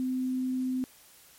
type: tone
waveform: sine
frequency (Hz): 256.7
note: C4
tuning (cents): -33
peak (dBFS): -27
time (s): 0-0.84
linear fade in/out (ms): 0
effects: white hiss -56 dBFS RMS until 1.38 s + MP3 64 kbps